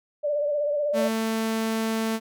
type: tone with vibrato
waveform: sine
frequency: 586 Hz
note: D5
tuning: 4 cents flat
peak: -22 dBFS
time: 0.23-1.09 s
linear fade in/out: 20 ms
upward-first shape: sine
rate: 16 Hz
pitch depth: 47 cents each way
type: tone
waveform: sawtooth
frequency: 222.8 Hz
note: A3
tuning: 22 cents sharp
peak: -20 dBFS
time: 0.93-2.2 s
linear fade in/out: 50 ms
effects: none